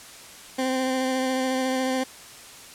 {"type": "tone with vibrato", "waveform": "20% pulse", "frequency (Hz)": 259.9, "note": "C4", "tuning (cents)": -11, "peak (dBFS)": -18, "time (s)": [0.58, 2.04], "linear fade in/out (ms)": 10, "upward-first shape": "sine", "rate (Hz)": 14, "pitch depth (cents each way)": 17, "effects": ["white hiss -44 dBFS RMS until 2.74 s", "low-pass 10000 Hz 12 dB/octave"]}